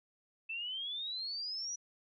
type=exponential sweep; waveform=sine; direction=up; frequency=2627 to 5920 Hz; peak=-37 dBFS; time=0.49-1.76 s; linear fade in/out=10 ms; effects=none